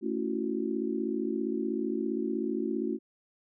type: chord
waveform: sine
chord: F# minor seventh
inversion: first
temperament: just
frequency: 222 / 277.5 / 333 / 370 Hz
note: A3 / C#4 / E4 / F#4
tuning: +16 / +2 / +18 / 0 cents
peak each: -34 dBFS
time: 0.01-2.99 s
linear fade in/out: 50 ms
effects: none